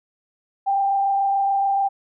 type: tone with frequency modulation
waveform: sine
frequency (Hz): 790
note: G5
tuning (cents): +13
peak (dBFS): -17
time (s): 0.66-1.89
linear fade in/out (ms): 20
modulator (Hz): 26.9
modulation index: 0.46
effects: none